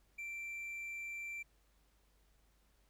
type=tone; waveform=triangle; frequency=2349 Hz; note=D7; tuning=in tune; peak=-40 dBFS; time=0.18-1.43 s; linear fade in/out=10 ms; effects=added 50 Hz sine -70 dBFS peak until 2.89 s + pink hiss -75 dBFS RMS until 2.89 s